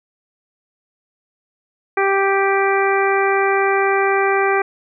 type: harmonic tone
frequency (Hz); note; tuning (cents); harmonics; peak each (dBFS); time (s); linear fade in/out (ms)
392; G4; 0; 1 / 2 / 3 / 4 / 5 / 6; -17 / -20 / -22 / -23 / -24 / -25; 1.97-4.62; 5
effects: none